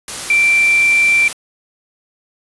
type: tone in noise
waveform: sine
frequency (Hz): 2349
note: D7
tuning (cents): 0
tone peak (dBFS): -9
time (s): 0.3-1.28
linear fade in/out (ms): 2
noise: white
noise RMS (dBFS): -25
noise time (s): 0.08-1.33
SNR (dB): +13
effects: resampled to 24000 Hz